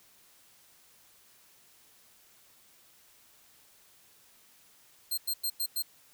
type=tone bursts; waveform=10% pulse; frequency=4181 Hz; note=C8; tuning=2 cents flat; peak=-22 dBFS; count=5; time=5.11-5.825 s; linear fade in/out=10 ms; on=67 ms; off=95 ms; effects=white hiss -61 dBFS RMS until 6.13 s